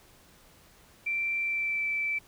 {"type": "tone with pitch glide", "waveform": "sine", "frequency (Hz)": [2349, 2323], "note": ["D7", "D7"], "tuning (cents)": [0, -20], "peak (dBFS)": -27, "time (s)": [1.06, 2.19], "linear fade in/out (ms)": 10, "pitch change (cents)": -20, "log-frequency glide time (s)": [1.4, 1.85], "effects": ["pink hiss -58 dBFS RMS until 2.27 s"]}